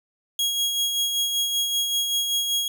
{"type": "tone with tremolo", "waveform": "sawtooth", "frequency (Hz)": 3300, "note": "G#7", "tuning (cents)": -12, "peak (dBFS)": -17, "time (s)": [0.39, 2.68], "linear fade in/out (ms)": 2, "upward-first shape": "sine", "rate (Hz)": 5.2, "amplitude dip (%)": 40, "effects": []}